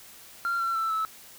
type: tone with pitch steps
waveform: sine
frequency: 1382 / 1355.9 / 1330.3 / 1305.2 Hz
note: F6 / E6 / E6 / E6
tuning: -19 / +48 / +15 / -18 cents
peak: -23 dBFS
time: 0.45-1.05 s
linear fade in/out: 0 ms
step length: 150 ms
effects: tanh soft clip ceiling -23 dBFS + white hiss -49 dBFS RMS until 1.38 s